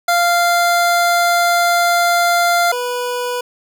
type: tone pair in turn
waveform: 25% pulse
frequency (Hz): 695 / 491.4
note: F5 / B4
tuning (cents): -9 / -9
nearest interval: tritone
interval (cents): 600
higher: first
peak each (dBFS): -8 / -15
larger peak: first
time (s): 0.08-2.72 / 2.72-3.41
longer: first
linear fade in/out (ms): 5
effects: none